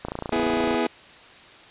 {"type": "click train", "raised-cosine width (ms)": 1, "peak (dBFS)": -15, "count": 21, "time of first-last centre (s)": [0.05, 0.744], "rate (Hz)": 28.8}
{"type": "chord", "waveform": "25% pulse", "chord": "E major", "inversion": "second", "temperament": "equal with one note detuned", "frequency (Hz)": [246.9, 329.6, 418], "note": ["B3", "E4", "G#4"], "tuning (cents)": [0, 0, 11], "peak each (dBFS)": -22, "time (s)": [0.32, 0.87], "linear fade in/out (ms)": 5}
{"effects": ["white hiss -47 dBFS RMS until 1.7 s", "resampled to 8000 Hz"]}